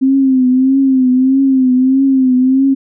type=tone with vibrato; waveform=sine; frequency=262.1 Hz; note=C4; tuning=3 cents sharp; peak=-7 dBFS; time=0.01-2.75 s; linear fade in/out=20 ms; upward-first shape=triangle; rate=1.6 Hz; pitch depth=75 cents each way; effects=none